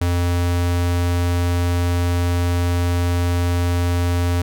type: tone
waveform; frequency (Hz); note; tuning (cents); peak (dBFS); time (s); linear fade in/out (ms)
square; 87.5; F2; +4; -17; 0.01-4.42; 5
effects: none